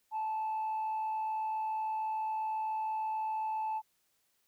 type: tone with frequency modulation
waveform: sine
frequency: 873 Hz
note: A5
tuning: 14 cents flat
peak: -30 dBFS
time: 0.11-3.82 s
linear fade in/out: 50 ms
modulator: 64.4 Hz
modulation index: 0.21
effects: tanh soft clip ceiling -30 dBFS + white hiss -75 dBFS RMS until 4.47 s